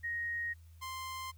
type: tone pair in turn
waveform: sine / sawtooth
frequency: 1873 / 1046.3 Hz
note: A#6 / C6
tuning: +8 / 0 cents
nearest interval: minor seventh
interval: 1008 cents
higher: first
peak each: -34 / -36 dBFS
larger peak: first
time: 0.03-0.54 / 0.81-1.32 s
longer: neither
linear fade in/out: 20 ms
effects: added 82 Hz sine -53 dBFS peak until 1.37 s + white hiss -71 dBFS RMS until 1.37 s